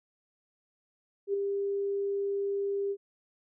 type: tone with ADSR envelope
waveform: sine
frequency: 398.9 Hz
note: G4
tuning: 30 cents sharp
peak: -24 dBFS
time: 1.27-2.97 s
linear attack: 68 ms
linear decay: 6 ms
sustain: -4 dB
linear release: 59 ms
effects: none